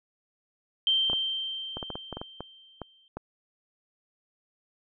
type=tone with exponential decay; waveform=sine; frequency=3136 Hz; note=G7; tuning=in tune; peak=-20 dBFS; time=0.87-3.08 s; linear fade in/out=1 ms; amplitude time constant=480 ms
type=clicks; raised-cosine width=1 ms; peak=-21 dBFS; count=12; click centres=1.099 / 1.132 / 1.77 / 1.828 / 1.903 / 1.955 / 2.127 / 2.17 / 2.215 / 2.406 / 2.817 / 3.17 s
effects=none